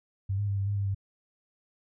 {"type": "tone with pitch steps", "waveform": "sine", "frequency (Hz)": [97.5, 102.3, 99.7, 98.3, 101.6, 99.7, 98.1], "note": ["G2", "G#2", "G2", "G2", "G#2", "G2", "G2"], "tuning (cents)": [-9, -26, 30, 5, -38, 30, 2], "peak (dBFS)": -26, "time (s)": [0.29, 0.948], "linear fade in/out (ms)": 10, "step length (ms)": 94, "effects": []}